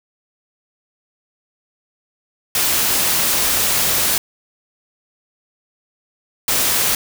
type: noise bursts at uneven times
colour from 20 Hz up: white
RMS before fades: -17 dBFS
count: 2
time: 2.55-4.18 / 6.48-6.95 s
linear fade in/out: 2 ms
effects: none